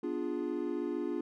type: chord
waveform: triangle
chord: B diminished seventh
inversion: none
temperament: equal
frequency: 246.9 / 293.7 / 349.2 / 415.3 Hz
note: B3 / D4 / F4 / Ab4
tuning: 0 / 0 / 0 / 0 cents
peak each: -38 / -35 / -34 / -38 dBFS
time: 0.03-1.21 s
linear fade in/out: 5 ms
effects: none